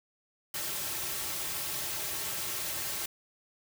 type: noise with comb filter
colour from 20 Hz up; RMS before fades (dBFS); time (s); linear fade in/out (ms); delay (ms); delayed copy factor
white; -35; 0.54-3.06; 5; 4.1; -0.65
effects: none